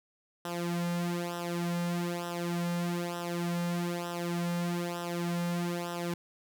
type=tone with flanger; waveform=sawtooth; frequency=173.2 Hz; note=F3; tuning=14 cents flat; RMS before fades=-33 dBFS; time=0.45-6.14 s; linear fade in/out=2 ms; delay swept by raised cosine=0.44 to 2.74 ms; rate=1.1 Hz; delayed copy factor=-0.8; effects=none